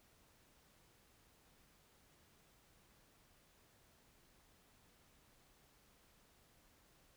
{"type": "silence", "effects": ["pink hiss -70 dBFS RMS until 7.16 s"]}